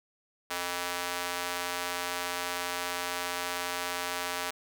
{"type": "tone with high-pass filter", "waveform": "square", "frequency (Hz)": 88.5, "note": "F2", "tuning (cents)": 23, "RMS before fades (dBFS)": -34, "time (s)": [0.5, 4.51], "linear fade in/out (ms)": 10, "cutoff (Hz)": 840, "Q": 0.65, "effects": []}